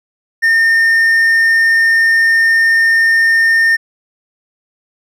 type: tone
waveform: triangle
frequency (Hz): 1819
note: A#6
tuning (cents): -43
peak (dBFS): -6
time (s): 0.42-3.77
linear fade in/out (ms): 20
effects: none